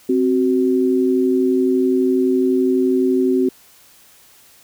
sine tone pair together, 261.6 / 373.5 Hz, C4 / F#4, 0 / +16 cents, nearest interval tritone, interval 616 cents, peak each -16 dBFS, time 0.09-3.49 s, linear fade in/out 5 ms, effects white hiss -49 dBFS RMS until 4.63 s

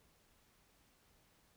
silence, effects pink hiss -71 dBFS RMS until 1.56 s

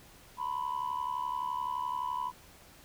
sine tone with amplitude modulation, 993 Hz, B5, 9 cents sharp, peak -26 dBFS, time 0.37-2.32 s, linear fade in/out 50 ms, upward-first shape sine, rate 71.7 Hz, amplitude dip 90%, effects tanh soft clip ceiling -27 dBFS + pink hiss -56 dBFS RMS until 2.84 s

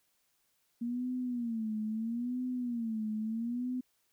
sine tone with vibrato, 233.1 Hz, A#3, in tune, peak -32 dBFS, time 0.81-3.81 s, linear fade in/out 10 ms, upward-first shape sine, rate 0.76 Hz, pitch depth 140 cents each way, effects white hiss -75 dBFS RMS until 4.12 s

